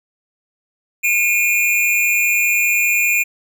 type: tone with amplitude modulation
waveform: square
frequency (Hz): 2425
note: D#7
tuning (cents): -45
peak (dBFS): -11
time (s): 1.03-3.24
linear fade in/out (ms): 20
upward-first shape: sine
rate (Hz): 215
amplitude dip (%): 70
effects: none